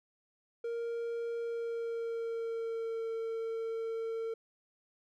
triangle tone with pitch glide, 466.2 to 452.7 Hz, A#4 to A4, 0 to +49 cents, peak -32 dBFS, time 0.64-4.34 s, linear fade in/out 5 ms, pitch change -51 cents, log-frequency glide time 1.4-3.09 s, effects none

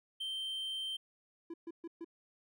triangle tone, 3128 Hz, G7, 4 cents flat, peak -35 dBFS, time 0.2-0.97 s, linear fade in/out 10 ms
triangle tone bursts, 335 Hz, E4, 28 cents sharp, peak -39 dBFS, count 4, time 1.5-2.046 s, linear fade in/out 5 ms, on 39 ms, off 130 ms
effects none

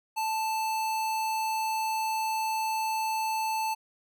square tone, 880 Hz, A5, in tune, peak -28 dBFS, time 0.16-3.75 s, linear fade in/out 20 ms, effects none

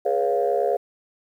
sine chord, C# dominant seventh, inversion second, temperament equal with one note detuned, 415.3 / 484 / 554.4 / 698.5 Hz, G#4 / B4 / C#5 / E#5, 0 / -35 / 0 / 0 cents, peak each -24 dBFS, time 0.05-0.77 s, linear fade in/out 10 ms, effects tanh soft clip ceiling -10 dBFS + 9-bit

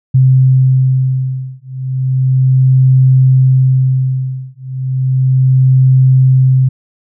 sine beating tone pair, 130.4 / 130.74 Hz, C3 / C3, -5 / -1 cents, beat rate 0.34 Hz, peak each -10 dBFS, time 0.14-6.69 s, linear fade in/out 10 ms, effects none

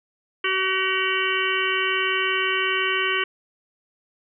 harmonic tone with a mistuned harmonic, 378.8 Hz, F#4, 41 cents sharp, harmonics 1 / 3 / 4 / 5 / 6 / 7 / 8, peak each -28 / -28 / -28 / -28 / -28 / -28 / -28 dBFS, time 0.44-3.24 s, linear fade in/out 5 ms, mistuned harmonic 7, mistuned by +71 cents, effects none

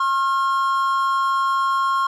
triangle tone pair together, 1076.3 / 1385 Hz, C6 / F6, +49 / -15 cents, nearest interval major third, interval 436 cents, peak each -16 / -23 dBFS, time 0-2.07 s, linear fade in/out 5 ms, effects none

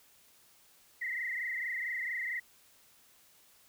sine tone with frequency modulation, 1975.5 Hz, B6, in tune, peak -33 dBFS, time 1.01-2.4 s, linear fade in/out 10 ms, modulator 24.4 Hz, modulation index 4.5, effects white hiss -63 dBFS RMS until 3.68 s

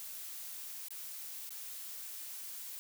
blue noise with dropouts, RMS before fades -45 dBFS, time 0-2.79 s, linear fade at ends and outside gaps 0 ms, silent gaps 0.884-0.906 / 1.492-1.506 s, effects none

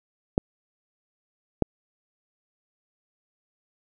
clicks, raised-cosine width 2 ms, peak -6 dBFS, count 2, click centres 0.379 / 1.623 s, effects none

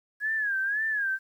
sine tone with vibrato, 1661.2 Hz, G#6, in tune, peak -25 dBFS, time 0.2-1.19 s, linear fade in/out 50 ms, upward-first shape sine, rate 1.9 Hz, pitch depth 120 cents each way, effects 10-bit

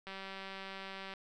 click train, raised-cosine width 0.3 ms, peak -29 dBFS, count 207, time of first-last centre 0.07-1.137 s, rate 193 Hz, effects none

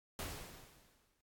pink noise with exponential decay, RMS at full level -41 dBFS, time 0.19-1.21 s, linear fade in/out 1 ms, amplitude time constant 220 ms, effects AAC 64 kbps

